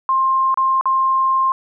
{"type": "tone with dropouts", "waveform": "sine", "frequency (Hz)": 1058, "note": "C6", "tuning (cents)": 19, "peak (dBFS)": -13, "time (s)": [0.09, 1.52], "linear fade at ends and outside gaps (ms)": 1, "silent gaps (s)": [[0.543, 0.574], [0.811, 0.856]], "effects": []}